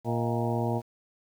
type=harmonic tone with a mistuned harmonic; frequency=117.1 Hz; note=A#2; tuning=8 cents sharp; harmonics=1 / 2 / 3 / 4 / 5 / 6 / 7 / 8; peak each=-29 / -32 / -34 / -35 / -36 / -37 / -37 / -38 dBFS; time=0.04-0.82 s; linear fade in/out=50 ms; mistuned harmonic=5; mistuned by=+100 cents; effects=9-bit